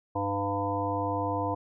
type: harmonic tone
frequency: 100 Hz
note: G2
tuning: 35 cents sharp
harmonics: 1 / 3 / 5 / 7 / 9 / 10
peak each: -34 / -34 / -34 / -34 / -34 / -34 dBFS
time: 0.15-1.55 s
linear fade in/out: 10 ms
effects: none